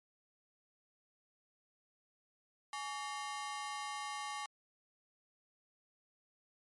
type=ring-modulated tone; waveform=sawtooth; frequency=987.8 Hz; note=B5; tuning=in tune; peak=-33 dBFS; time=2.73-4.46 s; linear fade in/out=2 ms; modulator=149 Hz; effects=MP3 48 kbps